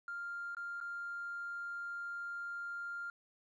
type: tone with dropouts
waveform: triangle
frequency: 1396.9 Hz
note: F6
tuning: in tune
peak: -36 dBFS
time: 0.08-3.1 s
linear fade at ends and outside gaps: 2 ms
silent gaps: 0.549-0.568 / 0.803-0.811 s
effects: tanh soft clip ceiling -37 dBFS + resampled to 22050 Hz